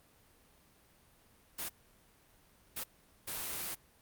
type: noise bursts at uneven times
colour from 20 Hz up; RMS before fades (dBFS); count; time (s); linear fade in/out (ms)
white; -39; 3; 1.58-1.69 / 2.76-2.84 / 3.27-3.75; 10
effects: pink hiss -65 dBFS RMS until 4.01 s + Opus 32 kbps